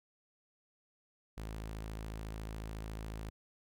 sawtooth tone, 54 Hz, A1, 32 cents flat, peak -37 dBFS, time 1.37-3.3 s, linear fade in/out 10 ms, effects none

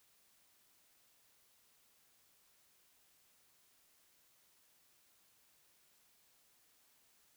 silence, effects white hiss -71 dBFS RMS until 7.36 s

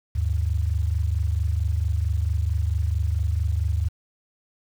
sine tone pair together, 75.3 / 99.78 Hz, D2 / G2, +44 / +31 cents, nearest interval perfect fourth, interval 487 cents, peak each -22 / -25 dBFS, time 0.15-3.89 s, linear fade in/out 10 ms, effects 8-bit

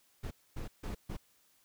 brown noise bursts at uneven times, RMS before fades -39 dBFS, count 4, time 0.23-0.31 / 0.56-0.68 / 0.83-0.95 / 1.09-1.17 s, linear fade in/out 10 ms, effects white hiss -69 dBFS RMS until 1.64 s

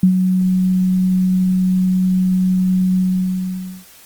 sine tone with ADSR envelope, 185 Hz, F#3, in tune, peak -6 dBFS, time 0.03-3.85 s, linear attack 4 ms, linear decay 87 ms, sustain -6 dB, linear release 860 ms, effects white hiss -44 dBFS RMS until 4.05 s + Opus 24 kbps

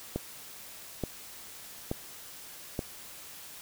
click train, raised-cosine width 2 ms, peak -17 dBFS, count 4, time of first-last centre 0.16-2.792 s, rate 1.14 Hz, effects white hiss -47 dBFS RMS until 3.61 s

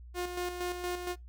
sawtooth tone with tremolo, 356.5 Hz, F4, 36 cents sharp, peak -28 dBFS, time 0.14-1.16 s, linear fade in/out 50 ms, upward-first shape square, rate 4.3 Hz, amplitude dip 50%, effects noise-tail reverb RT60 0.2 s tail -25 dB re dry + added 60 Hz sine -46 dBFS peak until 1.28 s

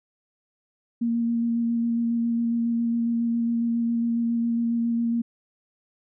sine tone with vibrato, 233.1 Hz, A#3, in tune, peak -21 dBFS, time 1.01-5.22 s, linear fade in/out 10 ms, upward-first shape square, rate 7.3 Hz, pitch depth 10 cents each way, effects none

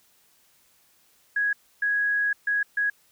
sine tone bursts at uneven times, 1661.2 Hz, G#6, in tune, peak -21 dBFS, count 4, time 1.36-1.53 / 1.82-2.33 / 2.47-2.63 / 2.77-2.9 s, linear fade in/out 5 ms, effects white hiss -62 dBFS RMS until 3.11 s

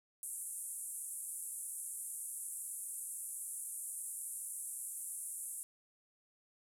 white band-pass noise, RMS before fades -44 dBFS, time 0.23-5.63 s, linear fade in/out 0 ms, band 8400 to 11000 Hz, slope 48 dB/octave, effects none

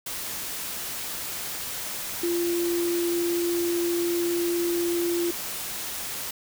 sine tone in noise, 344.8 Hz, F4, 22 cents flat, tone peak -23 dBFS, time 2.23-5.31 s, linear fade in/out 5 ms, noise white, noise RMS -33 dBFS, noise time 0.06-6.31 s, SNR +7 dB, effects none

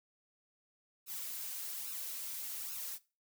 blue noise with flanger, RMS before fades -42 dBFS, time 1.06-2.99 s, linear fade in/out 50 ms, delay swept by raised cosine 0.75 to 5.15 ms, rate 1.2 Hz, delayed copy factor +0.7, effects noise-tail reverb RT60 0.3 s tail -19 dB re dry

